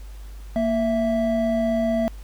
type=tone pair together; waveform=triangle; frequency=231.7 / 659.3 Hz; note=A#3 / E5; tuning=-10 / 0 cents; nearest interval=octave + tritone; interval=1810 cents; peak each=-20 dBFS; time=0.56-2.08 s; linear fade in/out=0 ms; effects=added 50 Hz sine -35 dBFS peak until 2.23 s + pink hiss -52 dBFS RMS until 2.23 s